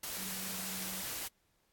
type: tone in noise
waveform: sine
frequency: 188.1 Hz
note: F#3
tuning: 29 cents sharp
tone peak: -47 dBFS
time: 0.18-1.02 s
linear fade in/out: 5 ms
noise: white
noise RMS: -40 dBFS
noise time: 0.03-1.28 s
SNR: -10 dB
effects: pink hiss -75 dBFS RMS until 1.72 s + AAC 64 kbps